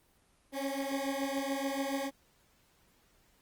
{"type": "beating tone pair", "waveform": "20% pulse", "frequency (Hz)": [271, 278], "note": ["C#4", "C#4"], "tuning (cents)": [-39, 5], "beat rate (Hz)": 7, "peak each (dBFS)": [-30, -31], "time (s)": [0.52, 2.11], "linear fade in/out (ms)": 50, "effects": ["pink hiss -68 dBFS RMS until 3.41 s", "Opus 24 kbps"]}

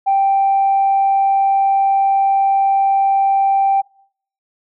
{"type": "tone", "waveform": "sine", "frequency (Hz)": 784, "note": "G5", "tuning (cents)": 0, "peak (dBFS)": -10, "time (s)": [0.06, 3.82], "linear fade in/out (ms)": 20, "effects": ["noise-tail reverb RT60 0.6 s tail -24 dB re dry", "tanh soft clip ceiling -7 dBFS"]}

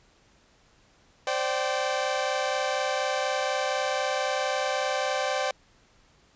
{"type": "chord", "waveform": "sawtooth", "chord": "C suspended second", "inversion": "none", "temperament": "equal with one note detuned", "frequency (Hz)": [523.3, 587.3, 772.8], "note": ["C5", "D5", "G5"], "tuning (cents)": [0, 0, -25], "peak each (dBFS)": -26, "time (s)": [1.27, 5.51], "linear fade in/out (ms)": 2, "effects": ["pink hiss -61 dBFS RMS until 6.35 s", "resampled to 16000 Hz"]}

